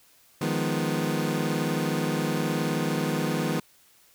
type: chord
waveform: 25% pulse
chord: F half-diminished seventh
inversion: third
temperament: equal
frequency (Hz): 155.56 / 174.61 / 207.7 / 246.9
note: Eb3 / F3 / Ab3 / Cb4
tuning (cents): 0 / 0 / 0 / 0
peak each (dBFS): -25 / -28 / -28 / -27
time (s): 0.41-3.6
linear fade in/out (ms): 5
effects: white hiss -59 dBFS RMS until 4.14 s